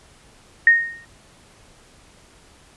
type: tone with exponential decay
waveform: sine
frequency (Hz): 1854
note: A#6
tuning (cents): -10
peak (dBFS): -6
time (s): 0.67-1.05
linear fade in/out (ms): 2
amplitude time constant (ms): 82
effects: pink hiss -51 dBFS RMS until 2.76 s + resampled to 24000 Hz